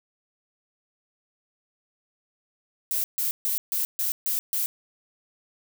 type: noise bursts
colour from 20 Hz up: violet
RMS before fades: -26 dBFS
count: 7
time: 2.91-4.66 s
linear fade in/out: 0 ms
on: 130 ms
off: 140 ms
effects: none